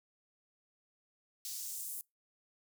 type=noise with high-pass filter sweep; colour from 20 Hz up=white; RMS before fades=-42 dBFS; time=1.45-2.01 s; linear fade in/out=0 ms; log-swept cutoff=4700 to 10000 Hz; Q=1.4; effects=noise-tail reverb RT60 0.2 s tail -25 dB re dry